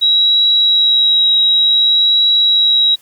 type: tone with vibrato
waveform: sine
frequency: 3859 Hz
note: B7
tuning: 41 cents flat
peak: -8 dBFS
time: 0.01-2.96 s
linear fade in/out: 20 ms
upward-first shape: triangle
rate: 0.55 Hz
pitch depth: 12 cents each way
effects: white hiss -49 dBFS RMS until 3.01 s